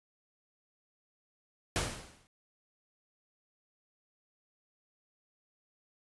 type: noise with exponential decay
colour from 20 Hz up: pink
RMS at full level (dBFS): -29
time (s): 1.76-2.27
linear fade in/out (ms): 0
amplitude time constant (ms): 110
effects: resampled to 24000 Hz